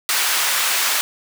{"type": "high-pass noise", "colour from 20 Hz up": "pink", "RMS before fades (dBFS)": -19, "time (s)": [0.09, 1.01], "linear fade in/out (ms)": 0, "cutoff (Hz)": 1300, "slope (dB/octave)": 12, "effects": []}